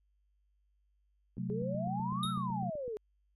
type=click train; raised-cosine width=3 ms; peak=-37 dBFS; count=13; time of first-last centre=1.37-2.879 s; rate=7.95 Hz
type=chord; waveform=sine; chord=F# diminished; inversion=second; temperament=equal; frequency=130.81 / 185 / 220 Hz; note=C3 / F#3 / A3; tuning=0 / 0 / 0 cents; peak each=-39 / -37 / -41 dBFS; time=1.38-2.7 s; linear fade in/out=2 ms
type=exponential two-way sweep; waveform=sine; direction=up then down; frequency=407.5 to 1361 to 410.1 Hz; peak=-36 dBFS; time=1.5-2.97 s; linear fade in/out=0 ms; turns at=2.3 s
type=tone with exponential decay; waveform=square; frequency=3729 Hz; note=A#7; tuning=in tune; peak=-33 dBFS; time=2.23-2.46 s; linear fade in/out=2 ms; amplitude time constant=49 ms
effects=added 50 Hz sine -70 dBFS peak until 3.35 s + resampled to 32000 Hz